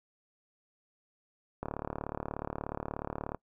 click train, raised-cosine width 1 ms, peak -21 dBFS, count 64, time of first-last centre 1.63-3.347 s, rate 36.7 Hz, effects noise-tail reverb RT60 0.1 s tail -23 dB re dry

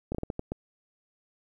slowing click train, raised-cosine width 2 ms, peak -18 dBFS, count 7, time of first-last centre 0.12-0.52 s, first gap 27 ms, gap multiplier 1.36, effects 10-bit

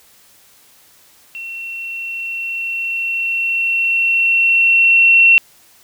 sine tone with level ramp, 2717 Hz, F7, 48 cents flat, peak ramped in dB -26 to -5 dBFS, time 1.35-5.38 s, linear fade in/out 0 ms, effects white hiss -49 dBFS RMS until 5.83 s

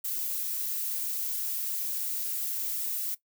violet noise, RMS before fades -32 dBFS, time 0.04-3.15 s, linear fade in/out 10 ms, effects noise-tail reverb RT60 0.1 s tail -17 dB re dry

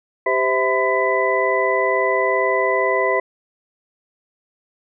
sine tone cluster, 393.8 / 516 / 654 / 1011 / 1992 Hz, G4 / C5 / E5 / B5 / B6, +8 / -24 / -14 / +40 / +14 cents, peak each -22 dBFS, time 0.26-3.2 s, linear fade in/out 5 ms, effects none

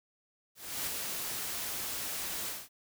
white noise with ADSR envelope, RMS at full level -34 dBFS, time 0.55-2.69 s, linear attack 320 ms, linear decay 5 ms, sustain -3 dB, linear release 210 ms, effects none

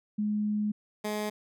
sine / 15% pulse tone pair in turn, 210 / 211 Hz, G#3 / G#3, +19 / +28 cents, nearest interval unison, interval 9 cents, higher second, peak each -26 / -24 dBFS, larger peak second, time 0.18-0.72 / 1.04-1.3 s, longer first, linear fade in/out 10 ms, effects none

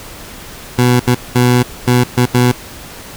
20% pulse tone bursts at uneven times, 123.47 Hz, B2, in tune, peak -3 dBFS, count 6, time 0.78-1 / 1.07-1.15 / 1.35-1.63 / 1.87-2.04 / 2.17-2.26 / 2.34-2.52 s, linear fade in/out 10 ms, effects pink hiss -32 dBFS RMS until 3.16 s

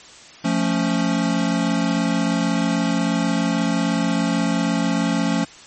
square chord, F augmented, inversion none, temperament equal with one note detuned, 174.61 / 220.9 / 277.2 Hz, F3 / A3 / C#4, 0 / +7 / 0 cents, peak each -23 dBFS, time 0.44-5.45 s, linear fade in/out 10 ms, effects white hiss -43 dBFS RMS until 5.66 s + MP3 32 kbps

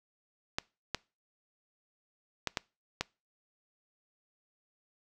clicks, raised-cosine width 0.2 ms, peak -13 dBFS, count 5, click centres 0.585 / 0.947 / 2.473 / 2.572 / 3.01 s, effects noise-tail reverb RT60 0.3 s tail -24 dB re dry

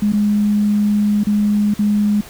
sine tone with dropouts, 207.7 Hz, G#3, in tune, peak -12 dBFS, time 0.02-2.21 s, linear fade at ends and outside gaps 5 ms, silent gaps 0.123-0.133 / 1.236-1.268 / 1.74-1.79 s, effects pink hiss -38 dBFS RMS until 2.29 s

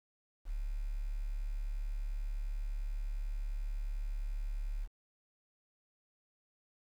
sine tone, 35.69 Hz, D1, 49 cents flat, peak -33 dBFS, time 0.45-4.88 s, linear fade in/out 50 ms, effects tanh soft clip ceiling -30 dBFS + 10-bit

